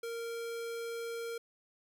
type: tone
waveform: square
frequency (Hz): 463.7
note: A#4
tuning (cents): -9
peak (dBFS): -38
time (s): 0.03-1.38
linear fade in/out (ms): 5
effects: none